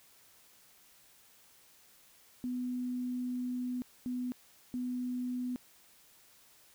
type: tone bursts at uneven times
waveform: sine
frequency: 249 Hz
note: B3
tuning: 14 cents sharp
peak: -33 dBFS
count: 3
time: 2.44-3.82 / 4.06-4.32 / 4.74-5.56 s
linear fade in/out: 0 ms
effects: white hiss -62 dBFS RMS until 6.74 s